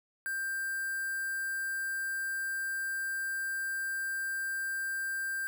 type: tone with quantisation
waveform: triangle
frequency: 1575 Hz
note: G6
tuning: 8 cents sharp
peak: -30 dBFS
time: 0.26-5.47 s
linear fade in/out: 0 ms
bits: 7
effects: none